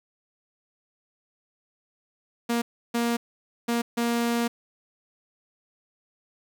sawtooth tone bursts at uneven times, 235.4 Hz, A#3, 17 cents sharp, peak -19 dBFS, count 4, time 2.49-2.62 / 2.94-3.17 / 3.68-3.82 / 3.97-4.48 s, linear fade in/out 10 ms, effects 9-bit

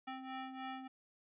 sawtooth ring-modulated tone, 523.3 Hz, C5, in tune, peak -36 dBFS, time 0.07-0.88 s, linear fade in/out 10 ms, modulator 260 Hz, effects resampled to 8000 Hz

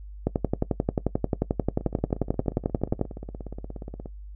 two click trains, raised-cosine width 2 ms, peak -23 / -9 dBFS, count 39 / 32, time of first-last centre 1.81-4.059 / 0.27-3.013 s, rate 16.9 / 11.3 Hz, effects noise-tail reverb RT60 0.1 s tail -18 dB re dry + added 50 Hz sine -38 dBFS peak until 4.35 s

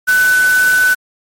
sine tone in noise, 1500 Hz, F#6, 23 cents sharp, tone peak -8 dBFS, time 0.07-0.95 s, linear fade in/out 20 ms, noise white, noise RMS -22 dBFS, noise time 0.07-0.95 s, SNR +11 dB, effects MP3 64 kbps

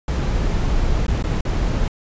brown noise with dropouts, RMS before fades -19 dBFS, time 0.08-1.88 s, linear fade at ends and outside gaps 2 ms, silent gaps 1.067-1.081 / 1.226-1.239 / 1.409-1.451 s, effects resampled to 16000 Hz

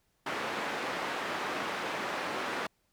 white band-pass noise, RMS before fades -35 dBFS, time 0.26-2.67 s, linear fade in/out 5 ms, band 230 to 1700 Hz, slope 12 dB/octave, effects pink hiss -74 dBFS RMS until 2.92 s

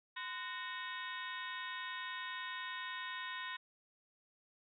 harmonic tone with a mistuned harmonic, 370 Hz, F#4, in tune, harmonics 3 / 4 / 5 / 6 / 7 / 8 / 9 / 10, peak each -46 / -49 / -45 / -53 / -55 / -54 / -55 / -50 dBFS, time 0.16-3.57 s, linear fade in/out 10 ms, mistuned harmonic 3, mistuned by -140 cents, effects none

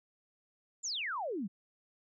sine exponential sweep, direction down, 7520 to 173.9 Hz, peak -34 dBFS, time 0.83-1.48 s, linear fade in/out 20 ms, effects none

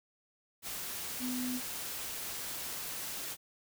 sine tone in noise, 251 Hz, B3, 28 cents sharp, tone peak -34 dBFS, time 1.19-1.61 s, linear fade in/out 50 ms, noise white, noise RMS -40 dBFS, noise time 0.62-3.37 s, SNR +3 dB, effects none

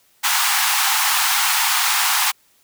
pink high-pass noise, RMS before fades -18 dBFS, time 0.23-2.32 s, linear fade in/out 20 ms, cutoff 770 Hz, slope 96 dB/octave, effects white hiss -58 dBFS RMS until 2.63 s

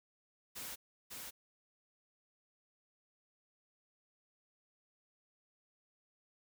white noise with echo, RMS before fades -45 dBFS, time 0.55-0.76 s, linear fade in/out 20 ms, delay 550 ms, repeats 1, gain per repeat -2 dB, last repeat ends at 1.31 s, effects none

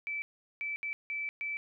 sine tone bursts at uneven times, 2316 Hz, D7, 25 cents flat, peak -33 dBFS, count 5, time 0.07-0.22 / 0.61-0.76 / 0.83-0.93 / 1.1-1.29 / 1.41-1.57 s, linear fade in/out 0 ms, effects none

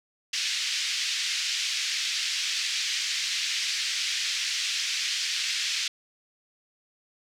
white band-pass noise, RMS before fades -29 dBFS, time 0.33-5.88 s, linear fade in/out 5 ms, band 2000 to 5700 Hz, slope 24 dB/octave, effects none

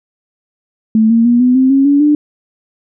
sine tone with pitch steps, 220 / 229.6 / 239.6 / 250.1 / 261 / 272.4 / 284.3 / 296.7 Hz, A3 / A#3 / A#3 / B3 / C4 / C#4 / C#4 / D4, 0 / -26 / +48 / +22 / -4 / -30 / +44 / +18 cents, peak -6 dBFS, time 0.95-2.15 s, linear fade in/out 2 ms, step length 150 ms, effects none

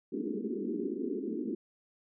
pink band-pass noise, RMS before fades -35 dBFS, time 0.12-1.55 s, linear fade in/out 10 ms, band 200 to 430 Hz, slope 96 dB/octave, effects none

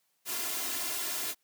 white noise with comb filter, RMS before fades -34 dBFS, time 0.25-1.35 s, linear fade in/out 50 ms, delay 2.9 ms, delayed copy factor +0.75, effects white hiss -75 dBFS RMS until 1.43 s + high-pass 150 Hz 12 dB/octave

